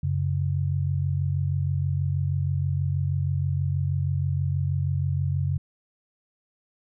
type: tone pair together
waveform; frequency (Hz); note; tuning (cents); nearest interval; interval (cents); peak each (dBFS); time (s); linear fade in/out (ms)
sine; 92.5 / 138.77; F#2 / C#3; 0 / +2; perfect fifth; 702; -25; 0.03-5.58; 5
effects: none